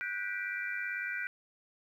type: chord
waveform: sine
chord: G major seventh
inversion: third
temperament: just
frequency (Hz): 1470 / 1568 / 1960 / 2352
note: F#6 / G6 / B6 / D7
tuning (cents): -12 / 0 / -14 / +2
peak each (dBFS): -38 / -40 / -40 / -40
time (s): 0.01-1.27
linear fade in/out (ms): 0
effects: 11-bit